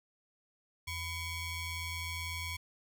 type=ring-modulated tone; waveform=sawtooth; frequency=1086 Hz; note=C#6; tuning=36 cents flat; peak=-30 dBFS; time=0.87-2.57 s; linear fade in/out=10 ms; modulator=1170 Hz; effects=none